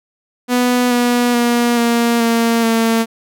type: tone with pitch steps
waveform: sawtooth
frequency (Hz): 246.9 / 242.8 / 238.8 / 234.8 / 230.9 / 227.1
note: B3 / B3 / A#3 / A#3 / A#3 / A#3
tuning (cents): 0 / -29 / +42 / +13 / -16 / -45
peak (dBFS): -8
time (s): 0.48-3.06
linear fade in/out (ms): 50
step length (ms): 430
effects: none